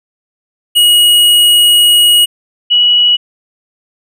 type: tone pair in turn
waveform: square / sine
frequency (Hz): 2898 / 2928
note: F#7 / F#7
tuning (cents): -37 / -19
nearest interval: unison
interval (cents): 18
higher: second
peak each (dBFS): -5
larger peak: neither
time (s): 0.75-2.26 / 2.7-3.17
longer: first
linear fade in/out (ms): 20
effects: none